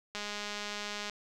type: click train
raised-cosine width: 0.2 ms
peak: -21 dBFS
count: 197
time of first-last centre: 0.15-1.097 s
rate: 207 Hz
effects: none